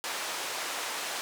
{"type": "band-pass noise", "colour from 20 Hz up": "pink", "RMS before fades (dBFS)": -35, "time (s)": [0.04, 1.21], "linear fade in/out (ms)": 0, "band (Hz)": [680, 10000], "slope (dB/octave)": 12, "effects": []}